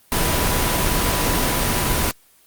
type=tone in noise; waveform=sine; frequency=987.8 Hz; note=B5; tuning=in tune; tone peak=-28 dBFS; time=0.12-2.11 s; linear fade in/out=0 ms; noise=pink; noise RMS=-19 dBFS; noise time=0.12-2.11 s; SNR=-12 dB; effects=white hiss -54 dBFS RMS until 2.46 s + Opus 24 kbps